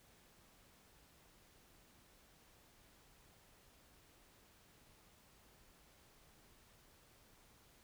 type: silence
effects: pink hiss -67 dBFS RMS until 7.83 s